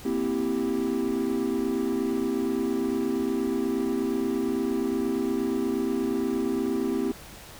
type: chord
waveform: triangle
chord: C dominant seventh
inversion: third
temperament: equal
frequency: 233.1 / 261.6 / 329.6 / 392 Hz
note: Bb3 / C4 / E4 / G4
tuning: 0 / 0 / 0 / 0 cents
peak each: -29 / -26 / -28 / -27 dBFS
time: 0.05-7.12 s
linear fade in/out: 5 ms
effects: tanh soft clip ceiling -14 dBFS + pink hiss -45 dBFS RMS until 7.59 s